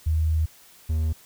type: tone pair in turn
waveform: sine / triangle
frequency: 79 / 79 Hz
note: D#2 / D#2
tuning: +27 / +27 cents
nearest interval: unison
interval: 0 cents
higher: neither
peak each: -19 dBFS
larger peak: neither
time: 0.06-0.46 / 0.89-1.13 s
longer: first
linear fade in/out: 10 ms
effects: white hiss -52 dBFS RMS until 1.25 s